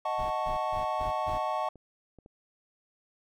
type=chord; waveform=triangle; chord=D# half-diminished seventh; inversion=none; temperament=equal with one note detuned; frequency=622.3 / 736.2 / 880 / 1108.7 Hz; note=D#5 / F#5 / A5 / C#6; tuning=0 / -9 / 0 / 0 cents; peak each=-32 dBFS; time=0.05-1.69 s; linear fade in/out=5 ms
type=noise bursts; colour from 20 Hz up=brown; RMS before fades=-39 dBFS; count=5; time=0.18-1.39 s; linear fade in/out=20 ms; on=130 ms; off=140 ms
type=clicks; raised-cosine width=2 ms; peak=-38 dBFS; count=3; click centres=1.757 / 2.187 / 2.261 s
effects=none